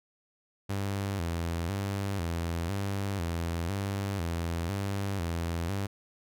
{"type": "tone with vibrato", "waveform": "sawtooth", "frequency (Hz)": 91.3, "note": "F#2", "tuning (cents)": -23, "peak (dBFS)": -26, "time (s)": [0.69, 5.87], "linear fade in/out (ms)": 10, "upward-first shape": "square", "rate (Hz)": 1, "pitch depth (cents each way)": 140, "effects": []}